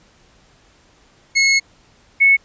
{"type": "tone pair in turn", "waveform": ["sawtooth", "sine"], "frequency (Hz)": [2178, 2203], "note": ["C#7", "C#7"], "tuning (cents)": [-31, -11], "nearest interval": "unison", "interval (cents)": 20, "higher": "second", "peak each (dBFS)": -8, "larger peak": "neither", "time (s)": [[1.35, 1.6], [2.2, 2.37]], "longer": "first", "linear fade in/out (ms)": 20, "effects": ["pink hiss -53 dBFS RMS until 2.44 s", "resampled to 16000 Hz"]}